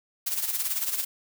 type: noise with tremolo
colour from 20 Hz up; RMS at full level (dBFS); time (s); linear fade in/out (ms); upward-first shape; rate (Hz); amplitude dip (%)
blue; -26; 0.26-1.05; 10; sine; 18; 65
effects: none